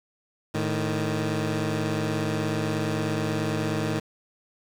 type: tone pair together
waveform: 15% pulse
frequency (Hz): 109.09 / 155.3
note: A2 / D#3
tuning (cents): -14 / -3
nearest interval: tritone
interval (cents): 611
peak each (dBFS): -22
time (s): 0.54-4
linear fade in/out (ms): 10
effects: low-pass 9000 Hz 12 dB/octave + 7-bit